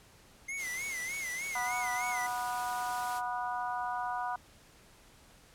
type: tone with vibrato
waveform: square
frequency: 2093 Hz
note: C7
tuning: in tune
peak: -36 dBFS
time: 0.48-2.27 s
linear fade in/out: 10 ms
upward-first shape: sine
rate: 3.3 Hz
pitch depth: 110 cents each way
type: noise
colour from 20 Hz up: white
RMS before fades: -44 dBFS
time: 0.56-3.22 s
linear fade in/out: 50 ms
type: harmonic tone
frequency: 244.6 Hz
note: B3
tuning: 16 cents flat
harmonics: 3 / 4 / 5 / 6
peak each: -36 / -36 / -41 / -42 dBFS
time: 1.55-4.36 s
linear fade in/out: 5 ms
effects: pink hiss -59 dBFS RMS until 5.54 s + low-pass 12000 Hz 12 dB/octave